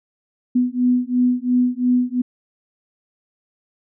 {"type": "beating tone pair", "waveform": "sine", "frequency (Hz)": [246.9, 249.8], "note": ["B3", "B3"], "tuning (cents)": [0, 20], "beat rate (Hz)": 2.9, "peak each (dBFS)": -18, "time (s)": [0.55, 2.22], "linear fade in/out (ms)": 10, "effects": []}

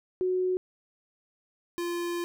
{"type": "tone pair in turn", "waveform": ["sine", "square"], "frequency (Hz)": [368.1, 346.1], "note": ["F#4", "F4"], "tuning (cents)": [-9, -16], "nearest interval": "minor second", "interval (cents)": 107, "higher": "first", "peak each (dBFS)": [-24, -30], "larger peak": "first", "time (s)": [[0.21, 0.57], [1.78, 2.24]], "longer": "second", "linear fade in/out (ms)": 0, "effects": []}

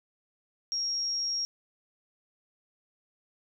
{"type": "tone", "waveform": "sine", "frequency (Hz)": 5588, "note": "F8", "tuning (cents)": 0, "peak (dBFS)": -28, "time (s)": [0.72, 1.45], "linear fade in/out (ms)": 0, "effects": []}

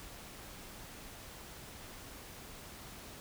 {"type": "silence", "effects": ["pink hiss -50 dBFS RMS until 3.2 s"]}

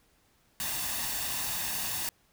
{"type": "noise with comb filter", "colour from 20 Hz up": "white", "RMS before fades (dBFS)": -33, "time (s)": [0.6, 2.09], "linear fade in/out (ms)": 0, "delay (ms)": 1.1, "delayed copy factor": 0.55, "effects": ["pink hiss -67 dBFS RMS until 2.32 s"]}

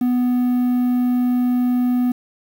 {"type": "tone with quantisation", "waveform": "triangle", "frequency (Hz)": 247.3, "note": "B3", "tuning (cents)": 3, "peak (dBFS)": -13, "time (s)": [0.01, 2.12], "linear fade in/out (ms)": 5, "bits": 7, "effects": []}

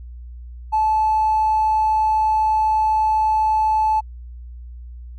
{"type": "tone with tanh clipping", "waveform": "triangle", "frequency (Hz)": 868, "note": "A5", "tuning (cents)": -24, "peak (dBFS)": -14, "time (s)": [0.72, 4.01], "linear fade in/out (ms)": 20, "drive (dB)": 1, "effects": ["added 60 Hz sine -33 dBFS peak until 5.18 s"]}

